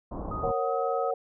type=low-pass noise; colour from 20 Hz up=pink; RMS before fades=-35 dBFS; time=0.11-0.52 s; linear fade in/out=10 ms; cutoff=1100 Hz; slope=48 dB/octave
type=tone with pitch glide; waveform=sine; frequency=1248 to 1272 Hz; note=D#6 to D#6; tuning=+5 to +38 cents; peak=-33 dBFS; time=0.31-1.11 s; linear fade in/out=5 ms; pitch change=+33 cents; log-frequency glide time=0.56-0.73 s
type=chord; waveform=sine; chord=F# major; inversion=first; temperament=equal with one note detuned; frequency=466.2 / 548.3 / 740 Hz; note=A#4 / C#5 / F#5; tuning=0 / -19 / 0 cents; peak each=-30 dBFS; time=0.43-1.14 s; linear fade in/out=5 ms
effects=none